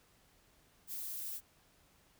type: noise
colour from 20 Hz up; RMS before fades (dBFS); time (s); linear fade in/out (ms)
violet; -42; 0.87-1.41; 50
effects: pink hiss -68 dBFS RMS until 2.19 s